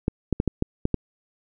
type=clicks; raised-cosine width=3 ms; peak=-8 dBFS; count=7; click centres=0.081 / 0.327 / 0.401 / 0.477 / 0.624 / 0.854 / 0.943 s; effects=none